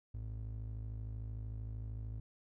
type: ring-modulated tone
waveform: triangle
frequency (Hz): 82.41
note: E2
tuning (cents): 0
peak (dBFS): -35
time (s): 0.14-2.2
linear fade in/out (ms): 5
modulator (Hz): 26.6
effects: none